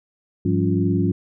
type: tone cluster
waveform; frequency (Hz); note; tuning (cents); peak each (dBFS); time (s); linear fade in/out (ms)
sine; 102.9 / 175.1 / 196.8 / 281.1 / 352.4; G#2 / F3 / G3 / C#4 / F4; -16 / +5 / +7 / +24 / +16; -22 / -22 / -25 / -23 / -25; 0.45-1.12; 5
effects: none